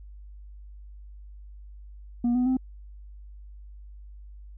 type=tone with pitch steps; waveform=sine; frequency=240 / 249.2 / 258.7 Hz; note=B3 / B3 / C4; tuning=-49 / +16 / -19 cents; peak=-18 dBFS; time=2.24-2.57 s; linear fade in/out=5 ms; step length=110 ms; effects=tanh soft clip ceiling -20 dBFS + added 50 Hz sine -42 dBFS peak until 4.57 s